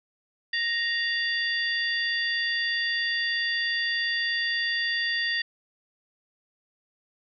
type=harmonic tone with a mistuned harmonic; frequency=932.3 Hz; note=A#5; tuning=in tune; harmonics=2 / 3 / 4 / 5; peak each=-26 / -35 / -33 / -32 dBFS; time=0.53-5.42 s; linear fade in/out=5 ms; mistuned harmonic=4; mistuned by=-120 cents; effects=none